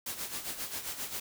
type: noise with tremolo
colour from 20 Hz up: white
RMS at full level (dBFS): -36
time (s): 0.06-1.2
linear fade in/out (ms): 5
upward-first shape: sine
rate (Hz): 7.5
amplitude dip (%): 65
effects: none